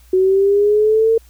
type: linear sweep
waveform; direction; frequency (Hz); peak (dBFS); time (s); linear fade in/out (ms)
sine; up; 369.8 to 455.8; -10; 0.13-1.18; 5
effects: added 60 Hz sine -44 dBFS peak until 1.29 s + white hiss -53 dBFS RMS until 1.29 s